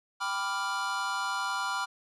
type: chord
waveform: square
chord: G dominant seventh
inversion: none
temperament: equal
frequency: 784 / 987.8 / 1174.7 / 1396.9 Hz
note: G5 / B5 / D6 / F6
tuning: 0 / 0 / 0 / 0 cents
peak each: -39 / -35 / -37 / -34 dBFS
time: 0.2-1.86 s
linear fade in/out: 20 ms
effects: low-pass 8000 Hz 12 dB/octave